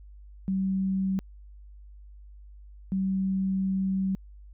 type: tone bursts at uneven times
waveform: sine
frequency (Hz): 191.1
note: G3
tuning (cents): -44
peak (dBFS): -24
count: 2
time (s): 0.48-1.19 / 2.92-4.15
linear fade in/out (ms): 0
effects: added 50 Hz sine -45 dBFS peak until 4.53 s